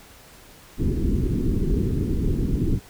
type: low-pass noise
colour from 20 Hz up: pink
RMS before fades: -22 dBFS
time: 0.77-2.8 s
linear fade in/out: 50 ms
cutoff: 390 Hz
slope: 48 dB/octave
effects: pink hiss -48 dBFS RMS until 2.89 s